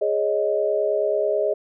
sine chord, Ab suspended fourth, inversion none, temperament just, 415.3 / 553.7 / 623 Hz, Ab4 / Db5 / Eb5, 0 / -2 / +2 cents, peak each -23 / -25 / -22 dBFS, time 0.01-1.54 s, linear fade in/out 10 ms, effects none

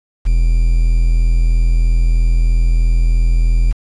triangle tone with quantisation, 41.54 Hz, E1, 14 cents sharp, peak -7 dBFS, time 0.25-3.73 s, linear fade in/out 20 ms, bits 6, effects resampled to 22050 Hz

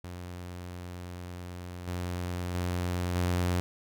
sawtooth tone with level steps, 89 Hz, F2, 33 cents sharp, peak -35 / -28 / -25 / -22 dBFS, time 0.04-3.6 s, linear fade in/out 0 ms, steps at 1.87 / 2.54 / 3.15 s, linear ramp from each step 10 ms, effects none

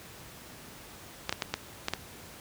clicks, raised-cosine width 0.2 ms, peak -11 dBFS, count 6, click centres 1.294 / 1.326 / 1.422 / 1.54 / 1.884 / 1.936 s, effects pink hiss -48 dBFS RMS until 2.4 s + high-pass 60 Hz 12 dB/octave

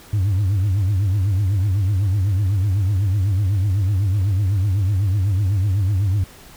sine tone with vibrato, 98 Hz, G2, in tune, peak -13 dBFS, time 0.13-6.24 s, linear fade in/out 5 ms, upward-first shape triangle, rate 8 Hz, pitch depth 170 cents each way, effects tanh soft clip ceiling -14 dBFS + pink hiss -44 dBFS RMS until 6.56 s

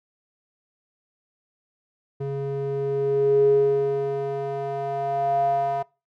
square tone with band-pass filter sweep, 138.59 Hz, C#3, in tune, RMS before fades -23 dBFS, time 2.2-5.83 s, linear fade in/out 10 ms, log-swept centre 300 to 770 Hz, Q 8.8, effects noise-tail reverb RT60 0.3 s tail -24 dB re dry

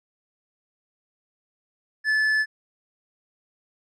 sine tone with tanh clipping, 1735 Hz, A6, 25 cents flat, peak -20 dBFS, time 2.04-2.46 s, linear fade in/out 50 ms, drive 6 dB, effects none

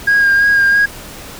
sine tone with vibrato, 1624 Hz, G#6, 39 cents flat, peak -6 dBFS, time 0.07-0.86 s, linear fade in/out 10 ms, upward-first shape sine, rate 3 Hz, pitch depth 23 cents each way, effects tanh soft clip ceiling -6 dBFS + pink hiss -32 dBFS RMS until 1.39 s

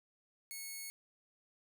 5% pulse tone, 2200 Hz, C#7, 14 cents flat, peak -33 dBFS, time 0.51-0.9 s, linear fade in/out 0 ms, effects none

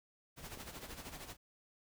pink noise with tremolo, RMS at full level -46 dBFS, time 0.36-1.37 s, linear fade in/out 50 ms, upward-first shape sine, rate 13 Hz, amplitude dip 65%
click, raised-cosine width 2 ms, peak -36 dBFS, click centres 0.574 s
effects none

